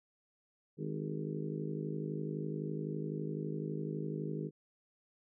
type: harmonic tone with a mistuned harmonic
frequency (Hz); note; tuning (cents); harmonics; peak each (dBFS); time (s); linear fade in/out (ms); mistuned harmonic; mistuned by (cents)
51.91; G#1; 0; 3 / 4 / 5 / 6 / 7 / 8 / 9; -39 / -43 / -47 / -44 / -47 / -44 / -50; 0.77-4.51; 50; 7; +58
effects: none